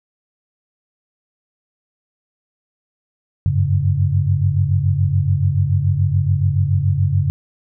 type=tone cluster; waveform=sine; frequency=92.8 / 99.8 / 140.4 Hz; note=F#2 / G2 / C#3; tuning=+6 / +32 / +22 cents; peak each=-18 dBFS; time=3.46-7.3 s; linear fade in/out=0 ms; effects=none